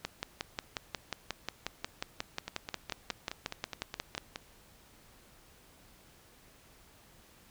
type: two click trains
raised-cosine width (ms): 0.2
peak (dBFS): -16 / -20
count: 24 / 10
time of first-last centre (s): 0.05-4.179 / 2.48-4.359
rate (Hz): 5.57 / 4.79
effects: pink hiss -60 dBFS RMS until 7.5 s